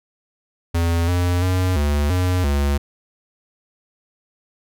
square tone with pitch steps, 84.4 / 88.6 / 91.9 / 72.9 / 90.8 / 71 Hz, E2 / F2 / F#2 / D2 / F#2 / C#2, +41 / +25 / -11 / -12 / -32 / +42 cents, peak -17 dBFS, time 0.74-2.78 s, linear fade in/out 10 ms, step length 340 ms, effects none

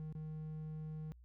triangle tone with dropouts, 155.56 Hz, D#3, in tune, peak -40 dBFS, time 0-1.12 s, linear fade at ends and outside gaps 0 ms, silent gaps 0.125-0.151 s, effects added 60 Hz sine -57 dBFS peak until 1.24 s

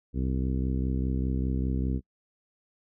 harmonic tone, 65 Hz, C2, 11 cents flat, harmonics 1 / 2 / 3 / 4 / 5 / 6 / 7, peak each -28 / -32 / -34 / -34 / -40 / -43 / -45 dBFS, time 0.13-2.01 s, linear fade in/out 50 ms, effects noise-tail reverb RT60 0.1 s tail -25 dB re dry

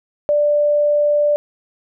sine tone, 589 Hz, D5, 5 cents sharp, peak -12 dBFS, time 0.29-1.36 s, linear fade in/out 0 ms, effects none

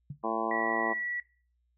sine tone with exponential decay, 143.6 Hz, D3, 39 cents flat, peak -32 dBFS, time 0.1-0.21 s, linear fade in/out 5 ms, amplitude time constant 23 ms
harmonic tone, 112.4 Hz, A2, 37 cents sharp, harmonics 2 / 3 / 4 / 5 / 6 / 7 / 8 / 9 / 10, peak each -38 / -36 / -37 / -39 / -36 / -36 / -40 / -35 / -40 dBFS, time 0.23-0.94 s, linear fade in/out 20 ms
sine tone, 1942 Hz, B6, 30 cents flat, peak -32 dBFS, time 0.51-1.2 s, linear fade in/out 2 ms
effects noise-tail reverb RT60 0.4 s tail -18 dB re dry + added 60 Hz sine -70 dBFS peak until 1.77 s

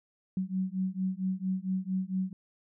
sine beating tone pair, 185.6 / 190 Hz, F#3 / F#3, +6 / +46 cents, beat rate 4.4 Hz, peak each -32 / -32 dBFS, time 0.37-2.33 s, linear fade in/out 2 ms, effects none

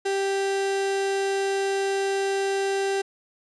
35% pulse tone, 392 Hz, G4, in tune, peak -21 dBFS, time 0.05-3.02 s, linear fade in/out 10 ms, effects resampled to 22050 Hz

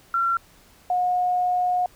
sine tone pair in turn, 1364 / 722.6 Hz, F6 / F#5, -41 / -41 cents, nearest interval major seventh, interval 1100 cents, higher first, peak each -19 dBFS, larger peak neither, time 0.14-0.37 / 0.9-1.86 s, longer second, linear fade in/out 2 ms, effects pink hiss -54 dBFS RMS until 1.95 s

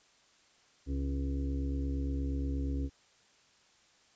harmonic tone with a mistuned harmonic, 68.5 Hz, C#2, 20 cents flat, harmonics 1 / 2 / 4 / 5 / 6 / 7, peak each -32 / -42 / -37 / -49 / -50 / -50 dBFS, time 0.86-2.9 s, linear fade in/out 50 ms, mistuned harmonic 7, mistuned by +21 cents, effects white hiss -65 dBFS RMS until 4.15 s + resampled to 16000 Hz

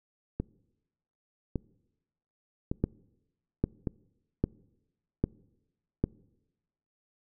two click trains, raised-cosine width 3 ms, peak -12 / -17 dBFS, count 5 / 4, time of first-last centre 2.84-6.04 / 0.4-3.872 s, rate 1.25 / 0.864 Hz, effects noise-tail reverb RT60 1.0 s tail -24 dB re dry

